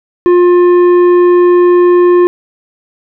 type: tone with tanh clipping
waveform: sine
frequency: 354.1 Hz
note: F4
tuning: 24 cents sharp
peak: -5 dBFS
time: 0.26-2.27 s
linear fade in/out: 0 ms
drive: 9 dB
effects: none